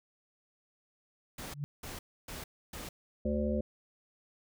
pink noise bursts, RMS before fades -43 dBFS, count 4, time 1.38-2.89 s, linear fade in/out 5 ms, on 160 ms, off 290 ms
sine tone with exponential growth, 144.4 Hz, D3, 29 cents flat, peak -30 dBFS, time 1.44-1.64 s, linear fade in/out 0 ms, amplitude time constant 43 ms
harmonic tone, 73.5 Hz, D2, 2 cents sharp, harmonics 1 / 3 / 5 / 7 / 8, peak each -35 / -32 / -39 / -36 / -38 dBFS, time 3.25-3.61 s, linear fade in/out 5 ms
effects none

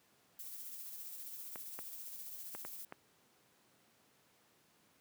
violet noise with tremolo, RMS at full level -46 dBFS, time 0.39-2.85 s, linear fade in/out 2 ms, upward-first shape triangle, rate 15 Hz, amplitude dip 40%
clicks, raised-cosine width 0.5 ms, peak -30 dBFS, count 5, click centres 1.558 / 1.79 / 2.55 / 2.65 / 2.924 s
effects pink hiss -70 dBFS RMS until 5 s + high-pass 150 Hz 12 dB/octave

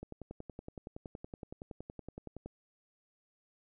click train, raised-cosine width 2 ms, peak -30 dBFS, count 27, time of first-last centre 0.03-2.46 s, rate 10.7 Hz, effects none

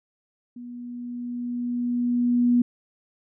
sine tone with level ramp, 242.7 Hz, B3, 30 cents flat, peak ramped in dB -36 to -15 dBFS, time 0.56-2.62 s, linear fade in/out 5 ms, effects none

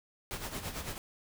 pink noise with tremolo, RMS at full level -37 dBFS, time 0.31-0.98 s, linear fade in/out 0 ms, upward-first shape sine, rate 9 Hz, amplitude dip 65%, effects none

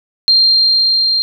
sine tone with level ramp, 4186 Hz, C8, in tune, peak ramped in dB -6 to -11 dBFS, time 0.28-1.22 s, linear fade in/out 0 ms, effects 8-bit

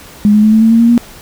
sine tone with pitch steps, 207.7 / 211.7 / 215.8 / 219.9 / 224.2 / 228.5 / 232.9 / 237.3 Hz, G#3 / G#3 / A3 / A3 / A3 / A#3 / A#3 / A#3, 0 / +33 / -33 / -1 / +33 / -34 / -1 / +31 cents, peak -4 dBFS, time 0.25-0.978 s, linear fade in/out 0 ms, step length 91 ms, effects pink hiss -35 dBFS RMS until 1.21 s

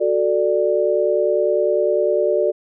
sine chord, D major, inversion first, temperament equal with one note detuned, 370 / 440 / 589.7 Hz, F#4 / A4 / D5, 0 / 0 / +7 cents, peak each -20 / -20 / -18 dBFS, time 0-2.52 s, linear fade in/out 20 ms, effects none

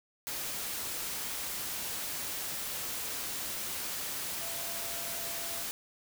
sine tone in noise, 676 Hz, E5, 43 cents sharp, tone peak -47 dBFS, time 4.41-5.63 s, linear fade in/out 0 ms, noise white, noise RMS -37 dBFS, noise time 0.27-5.71 s, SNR -13 dB, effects none

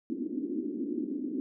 white band-pass noise, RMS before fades -34 dBFS, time 0.1-1.4 s, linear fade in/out 0 ms, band 240 to 330 Hz, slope 48 dB/octave, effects none

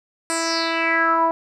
10% pulse tone with low-pass filter sweep, 329.6 Hz, E4, in tune, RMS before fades -20 dBFS, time 0.3-1.31 s, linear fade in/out 0 ms, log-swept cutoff 9000 to 830 Hz, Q 4.9, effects none

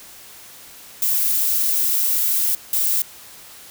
violet noise bursts at uneven times, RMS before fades -19 dBFS, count 2, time 1.02-2.55 / 2.73-3.02 s, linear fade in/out 2 ms, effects white hiss -42 dBFS RMS until 3.7 s

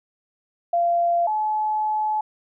sine tone pair in turn, 689 / 857.2 Hz, F5 / A5, -24 / -45 cents, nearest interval major third, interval 379 cents, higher second, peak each -17 / -20 dBFS, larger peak first, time 0.73-1.27 / 1.27-2.21 s, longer second, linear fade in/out 5 ms, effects none

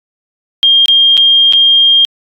sine tone with dropouts, 3214 Hz, G7, 43 cents sharp, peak -4 dBFS, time 0.63-2.05 s, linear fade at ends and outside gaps 0 ms, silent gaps 0.858-0.883 / 1.17-1.176 / 1.525-1.534 s, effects AAC 64 kbps

